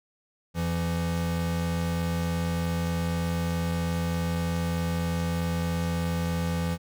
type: tone pair together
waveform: square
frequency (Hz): 85.6 / 168.84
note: F2 / E3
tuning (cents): -34 / +42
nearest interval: octave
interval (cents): 1176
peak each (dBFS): -31 / -28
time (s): 0.54-6.78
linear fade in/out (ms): 50
effects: none